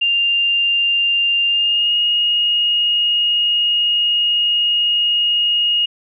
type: tone with pitch glide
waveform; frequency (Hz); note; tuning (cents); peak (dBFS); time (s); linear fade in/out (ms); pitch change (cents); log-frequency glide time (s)
sine; 2794 to 2866; F7 to F7; 0 to +44; -13; 0.01-5.86; 10; +44; 1.47-1.95
effects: none